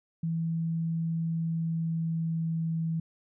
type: tone with pitch glide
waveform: sine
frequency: 164.4 to 163.08 Hz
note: E3 to E3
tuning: -4 to -18 cents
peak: -27 dBFS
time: 0.23-3 s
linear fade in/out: 5 ms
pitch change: -14 cents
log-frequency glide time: 1.27-2.84 s
effects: none